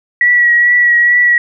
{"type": "tone with vibrato", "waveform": "sine", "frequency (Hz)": 1929, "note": "B6", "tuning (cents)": -41, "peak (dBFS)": -6, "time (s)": [0.21, 1.38], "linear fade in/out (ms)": 2, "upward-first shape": "triangle", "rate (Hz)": 2.3, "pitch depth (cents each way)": 26, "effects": []}